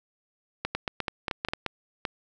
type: clicks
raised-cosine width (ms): 0.3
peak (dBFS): -12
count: 12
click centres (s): 0.65 / 0.75 / 0.878 / 1.003 / 1.082 / 1.282 / 1.312 / 1.449 / 1.486 / 1.535 / 1.663 / 2.052
effects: none